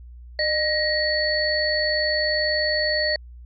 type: tone cluster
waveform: sine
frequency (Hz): 608 / 1890 / 4439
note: D#5 / A#6 / C#8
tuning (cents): -40 / +23 / +2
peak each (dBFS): -24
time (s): 0.39-3.16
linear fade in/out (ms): 2
effects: added 60 Hz sine -39 dBFS peak until 3.45 s